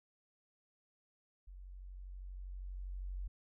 sine tone with level ramp, 46.25 Hz, F#1, in tune, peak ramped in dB -49 to -38 dBFS, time 1.47-3.28 s, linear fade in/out 10 ms, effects none

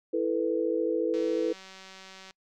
sine chord, E suspended fourth, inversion none, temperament equal, 329.6 / 440 / 493.9 Hz, E4 / A4 / B4, 0 / 0 / 0 cents, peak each -29 dBFS, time 0.13-1.53 s, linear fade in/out 10 ms
click train, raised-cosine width 0.2 ms, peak -30 dBFS, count 223, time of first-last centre 1.14-2.308 s, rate 190 Hz
effects noise-tail reverb RT60 0.1 s tail -26 dB re dry

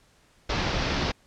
pink low-pass noise, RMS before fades -27 dBFS, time 0.49-1.12 s, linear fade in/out 10 ms, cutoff 5600 Hz, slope 48 dB/octave, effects pink hiss -61 dBFS RMS until 1.26 s + low-pass 9000 Hz 12 dB/octave

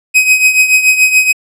45% pulse tone with tremolo, 2523 Hz, D#7, 23 cents sharp, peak -3 dBFS, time 0.14-1.33 s, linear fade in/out 20 ms, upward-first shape triangle, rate 7 Hz, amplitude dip 75%, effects low-pass 12000 Hz 12 dB/octave

